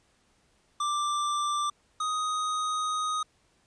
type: tone pair in turn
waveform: square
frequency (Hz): 1179 / 1249.1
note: D6 / D#6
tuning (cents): +6 / +6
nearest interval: minor second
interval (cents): 100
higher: second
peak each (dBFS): -27 / -28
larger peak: first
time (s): 0.8-1.7 / 2-3.23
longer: second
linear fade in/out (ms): 5
effects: pink hiss -67 dBFS RMS until 3.66 s + resampled to 22050 Hz